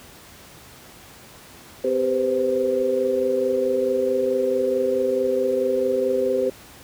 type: tone cluster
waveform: sine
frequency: 256.4 / 394.8 / 492.4 / 517 Hz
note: C4 / G4 / B4 / C5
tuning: -35 / +12 / -5 / -21 cents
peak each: -29 / -23 / -30 / -21 dBFS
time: 1.84-6.5 s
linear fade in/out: 5 ms
effects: pink hiss -45 dBFS RMS until 6.83 s + high-pass 60 Hz 12 dB/octave